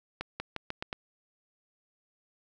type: accelerating click train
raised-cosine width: 0.3 ms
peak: -18 dBFS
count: 6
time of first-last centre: 0.21-0.929 s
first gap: 190 ms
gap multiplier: 0.86
effects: none